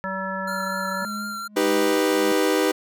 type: harmonic tone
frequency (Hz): 190.8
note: G3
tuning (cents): -47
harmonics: 1 / 3 / 5 / 7 / 9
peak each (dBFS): -32 / -32 / -32 / -32 / -32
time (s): 0.04-1.05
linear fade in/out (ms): 0
type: tone with vibrato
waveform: square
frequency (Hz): 1380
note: F6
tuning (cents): -21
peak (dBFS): -30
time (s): 0.47-1.48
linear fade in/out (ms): 10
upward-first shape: triangle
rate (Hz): 4.1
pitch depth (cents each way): 26
type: tone with tremolo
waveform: triangle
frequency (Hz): 209.3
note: G#3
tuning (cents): +14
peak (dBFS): -28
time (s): 1.02-2.32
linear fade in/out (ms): 2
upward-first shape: sine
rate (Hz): 1.7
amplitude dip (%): 90
type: chord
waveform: 40% pulse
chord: Eb augmented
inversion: none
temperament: equal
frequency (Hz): 311.1 / 392 / 493.9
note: Eb4 / G4 / B4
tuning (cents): 0 / 0 / 0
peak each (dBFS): -22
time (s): 1.56-2.72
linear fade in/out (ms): 10
effects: none